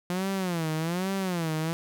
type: tone with vibrato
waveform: sawtooth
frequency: 174.61 Hz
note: F3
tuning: in tune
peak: -23 dBFS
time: 0.1-1.73 s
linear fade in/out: 0 ms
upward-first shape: sine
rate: 1.2 Hz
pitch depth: 190 cents each way
effects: none